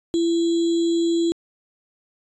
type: tone with sample-and-hold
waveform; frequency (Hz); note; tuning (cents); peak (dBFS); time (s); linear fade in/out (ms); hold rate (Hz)
sine; 336; E4; +33; -17; 0.14-1.32; 0; 3675
effects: resampled to 22050 Hz

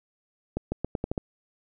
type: accelerating click train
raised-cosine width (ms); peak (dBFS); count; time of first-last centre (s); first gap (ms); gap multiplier
2; -14; 7; 0.57-1.178; 150; 0.84
effects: none

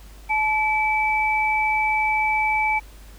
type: tone pair together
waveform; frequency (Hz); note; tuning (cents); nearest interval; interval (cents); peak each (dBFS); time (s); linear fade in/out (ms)
sine; 864 / 2307; A5 / D7; -32 / -31; octave + perfect fourth; 1701; -21; 0.29-2.8; 20
effects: added 50 Hz sine -41 dBFS peak until 3.18 s + pink hiss -50 dBFS RMS until 3.18 s

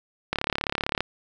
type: click train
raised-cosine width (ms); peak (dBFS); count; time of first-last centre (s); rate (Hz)
0.3; -8; 25; 0.33-1.006; 35.5
effects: none

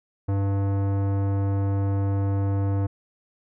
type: tone with tanh clipping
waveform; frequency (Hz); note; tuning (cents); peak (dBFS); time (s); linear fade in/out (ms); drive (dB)
sine; 98.7; G2; +12; -23; 0.28-2.87; 10; 18
effects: none

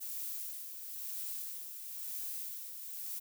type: noise with tremolo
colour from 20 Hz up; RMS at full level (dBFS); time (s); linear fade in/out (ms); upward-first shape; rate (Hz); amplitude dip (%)
violet; -40; 0-3.2; 20; sine; 1; 50
effects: none

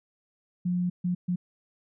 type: tone bursts at uneven times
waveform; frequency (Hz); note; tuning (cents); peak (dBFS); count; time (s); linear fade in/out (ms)
sine; 178.4; F3; +37; -24; 3; 0.65-0.9 / 1.04-1.15 / 1.28-1.36; 10
effects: none

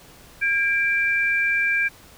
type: tone pair together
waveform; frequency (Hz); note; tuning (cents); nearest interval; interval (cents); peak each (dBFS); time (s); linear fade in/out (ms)
sine; 1619.1 / 2349; G#6 / D7; -44 / 0; tritone; 644; -21; 0.41-1.89; 20
effects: pink hiss -48 dBFS RMS until 2.17 s

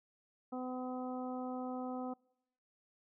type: harmonic tone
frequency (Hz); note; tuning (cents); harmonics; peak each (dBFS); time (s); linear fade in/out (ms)
253.6; B3; +46; 1 / 2 / 3 / 4 / 5; -40 / -45 / -45 / -53 / -51; 0.52-2.14; 10
effects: noise-tail reverb RT60 0.8 s tail -26 dB re dry

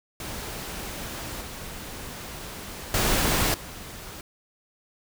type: noise with level steps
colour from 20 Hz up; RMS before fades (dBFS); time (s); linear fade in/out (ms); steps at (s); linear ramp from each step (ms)
pink; -35 / -38 / -23 / -40; 0.2-4.21; 2; 1.41 / 2.94 / 3.54; 2
effects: none

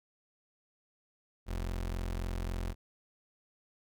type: tone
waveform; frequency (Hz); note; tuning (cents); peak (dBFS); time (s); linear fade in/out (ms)
30% pulse; 43.65; F1; 0; -31; 1.46-2.75; 50
effects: none

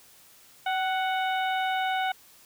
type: harmonic tone with a mistuned harmonic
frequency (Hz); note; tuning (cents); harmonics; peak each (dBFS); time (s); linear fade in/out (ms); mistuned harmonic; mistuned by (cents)
740; F#5; 0; 1 / 2 / 3 / 4 / 5; -26 / -32 / -36 / -38 / -40; 0.66-2.12; 5; 1; +39
effects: white hiss -55 dBFS RMS until 2.45 s

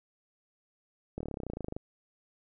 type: slowing click train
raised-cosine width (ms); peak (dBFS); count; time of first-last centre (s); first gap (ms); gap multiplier
2; -23; 19; 1.18-1.765; 25; 1.03
effects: none

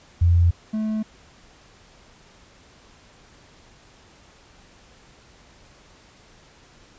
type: tone pair in turn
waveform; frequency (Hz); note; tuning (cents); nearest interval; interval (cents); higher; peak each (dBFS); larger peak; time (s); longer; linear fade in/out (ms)
sine / triangle; 86 / 216.7; F2 / A3; -26 / -26; octave + major third; 1600; second; -13 / -20; first; 0.21-0.51 / 0.73-1.03; neither; 10
effects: pink hiss -52 dBFS RMS until 6.98 s + resampled to 16000 Hz

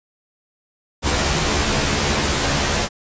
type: noise with comb filter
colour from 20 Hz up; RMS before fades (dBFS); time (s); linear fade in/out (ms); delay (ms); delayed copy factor
pink; -19; 1.02-2.89; 50; 14; +0.95
effects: resampled to 16000 Hz

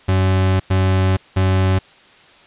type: tone bursts at uneven times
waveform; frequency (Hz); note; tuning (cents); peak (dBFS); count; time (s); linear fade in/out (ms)
40% pulse; 94.2; F#2; +32; -12; 3; 0.08-0.6 / 0.7-1.17 / 1.36-1.79; 10
effects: white hiss -47 dBFS RMS until 2.46 s + resampled to 8000 Hz

